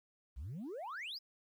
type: exponential sweep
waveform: sine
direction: up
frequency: 55 to 5330 Hz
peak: -39 dBFS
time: 0.36-1.19 s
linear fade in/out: 20 ms
effects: tanh soft clip ceiling -40 dBFS + 12-bit